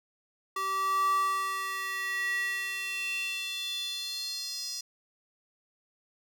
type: tone with high-pass filter sweep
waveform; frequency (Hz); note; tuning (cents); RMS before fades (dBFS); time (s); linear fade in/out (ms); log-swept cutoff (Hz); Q
square; 385.7; G4; -28; -32; 0.56-4.81; 5; 920 to 5300; 5.7
effects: none